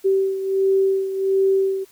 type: beating tone pair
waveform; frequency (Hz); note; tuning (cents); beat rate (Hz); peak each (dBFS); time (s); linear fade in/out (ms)
sine; 386.2 / 387.6; G4 / G4; -26 / -20; 1.4; -17 / -23; 0.04-1.85; 20
effects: white hiss -53 dBFS RMS until 1.91 s